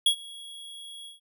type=tone with ADSR envelope; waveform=square; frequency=3327 Hz; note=G#7; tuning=2 cents sharp; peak=-17 dBFS; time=0.06-1.2 s; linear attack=4 ms; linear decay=86 ms; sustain=-24 dB; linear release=140 ms; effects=none